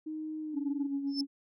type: tone with pitch glide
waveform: sine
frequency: 311.1 to 299.6 Hz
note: D#4 to D4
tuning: 0 to +35 cents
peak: -35 dBFS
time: 0.06-0.87 s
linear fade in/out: 10 ms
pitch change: -65 cents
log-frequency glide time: 0.4-0.64 s
type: tone with tremolo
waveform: sine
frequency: 278.8 Hz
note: C#4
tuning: 10 cents sharp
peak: -28 dBFS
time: 0.53-1.27 s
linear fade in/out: 50 ms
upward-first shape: sine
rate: 7.7 Hz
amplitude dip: 55%
type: tone with exponential growth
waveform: sine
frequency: 5274 Hz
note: E8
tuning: in tune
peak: -27 dBFS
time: 1.07-1.21 s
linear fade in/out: 5 ms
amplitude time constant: 30 ms
effects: tanh soft clip ceiling -24 dBFS